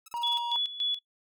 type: tone bursts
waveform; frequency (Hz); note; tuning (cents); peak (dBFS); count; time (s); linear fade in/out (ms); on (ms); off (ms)
5% pulse; 1300; E6; -24; -35; 7; 0.06-0.389; 5; 23; 28
type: tone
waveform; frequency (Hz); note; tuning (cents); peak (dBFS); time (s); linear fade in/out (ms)
triangle; 948; A#5; +29; -28; 0.14-0.56; 0
type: tone with tremolo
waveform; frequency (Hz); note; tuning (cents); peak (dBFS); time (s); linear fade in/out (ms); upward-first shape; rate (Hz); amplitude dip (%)
sine; 3410; G#7; +45; -26; 0.23-0.99; 5; square; 3.5; 75
effects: noise-tail reverb RT60 0.1 s tail -24 dB re dry